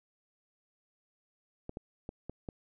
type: clicks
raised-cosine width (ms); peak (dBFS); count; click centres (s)
2; -26; 5; 1.694 / 1.771 / 2.091 / 2.296 / 2.488
effects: none